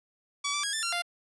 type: tone with pitch steps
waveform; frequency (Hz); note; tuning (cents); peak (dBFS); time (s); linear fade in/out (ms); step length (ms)
10% pulse; 1141 / 1166 / 1648 / 1768 / 1376 / 697; C#6 / D6 / G#6 / A6 / F6 / F5; +50 / -13 / -14 / +8 / -26 / -4; -20; 0.44-1.022; 10; 97
effects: resampled to 24000 Hz